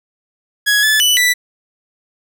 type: tone with pitch steps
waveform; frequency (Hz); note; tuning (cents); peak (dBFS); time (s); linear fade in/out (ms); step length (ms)
sawtooth; 1671 / 1734 / 2976 / 1974; G#6 / A6 / F#7 / B6; +10 / -26 / +9 / -1; -7; 0.66-1.34; 20; 170
effects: none